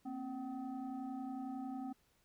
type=tone with frequency modulation; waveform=sine; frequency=266 Hz; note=C4; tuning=29 cents sharp; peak=-40 dBFS; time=0.05-1.93 s; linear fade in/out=10 ms; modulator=501 Hz; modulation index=0.9; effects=pink hiss -74 dBFS RMS until 2.24 s